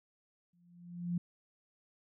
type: tone with exponential growth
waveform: sine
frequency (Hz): 174.4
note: F3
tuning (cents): -2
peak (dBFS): -29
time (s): 0.53-1.18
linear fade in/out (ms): 5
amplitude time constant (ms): 140
effects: none